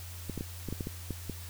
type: clicks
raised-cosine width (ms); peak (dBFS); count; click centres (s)
3; -22; 9; 0.297 / 0.377 / 0.409 / 0.687 / 0.726 / 0.808 / 0.871 / 1.107 / 1.297
effects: added 87 Hz sine -42 dBFS peak until 1.49 s + white hiss -48 dBFS RMS until 1.49 s